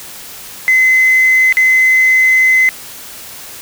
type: tone with dropouts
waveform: sine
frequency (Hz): 2044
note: C7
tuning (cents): -41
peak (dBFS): -5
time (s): 0.68-2.69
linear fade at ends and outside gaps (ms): 0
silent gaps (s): 1.525-1.57
effects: tanh soft clip ceiling -3 dBFS + white hiss -31 dBFS RMS until 3.61 s